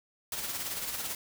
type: noise with tremolo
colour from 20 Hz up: white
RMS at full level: -34 dBFS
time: 0.32-1.15 s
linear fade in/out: 2 ms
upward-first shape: sine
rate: 18 Hz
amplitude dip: 45%
effects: none